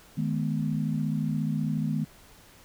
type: chord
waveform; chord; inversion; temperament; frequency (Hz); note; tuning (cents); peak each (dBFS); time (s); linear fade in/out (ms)
sine; G# minor; second; equal with one note detuned; 155.56 / 212.4 / 246.9; D#3 / G#3 / B3; 0 / +39 / 0; -28 / -30 / -32; 0.17-2.05; 10
effects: pink hiss -54 dBFS RMS until 2.64 s